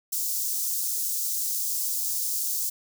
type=high-pass noise; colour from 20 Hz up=white; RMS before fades=-28 dBFS; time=0.12-2.7 s; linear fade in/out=10 ms; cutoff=5400 Hz; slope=24 dB/octave; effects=none